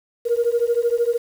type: beating tone pair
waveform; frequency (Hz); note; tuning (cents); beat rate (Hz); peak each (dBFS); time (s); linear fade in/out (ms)
sine; 466.2 / 479.2; A#4 / A#4; 0 / +48; 13; -19; 0.25-1.18; 20
effects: tanh soft clip ceiling -10 dBFS + 7-bit